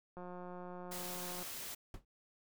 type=click train; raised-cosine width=1 ms; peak=-35 dBFS; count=226; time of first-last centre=0.17-1.427 s; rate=179 Hz
type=noise; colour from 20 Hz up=white; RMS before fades=-45 dBFS; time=0.91-1.75 s; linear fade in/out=10 ms
type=noise with exponential decay; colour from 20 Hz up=brown; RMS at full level=-39 dBFS; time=1.94-2.05 s; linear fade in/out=2 ms; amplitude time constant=22 ms
effects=none